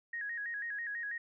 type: tone with vibrato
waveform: sine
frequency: 1763 Hz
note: A6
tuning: 3 cents sharp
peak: -36 dBFS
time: 0.13-1.18 s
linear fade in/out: 5 ms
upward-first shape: square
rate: 6.1 Hz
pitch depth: 100 cents each way
effects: none